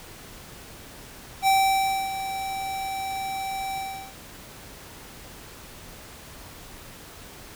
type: tone with ADSR envelope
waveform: square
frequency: 775 Hz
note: G5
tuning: 20 cents flat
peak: -17 dBFS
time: 1.42-4.15 s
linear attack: 54 ms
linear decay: 620 ms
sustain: -12 dB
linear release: 380 ms
effects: pink hiss -44 dBFS RMS until 7.55 s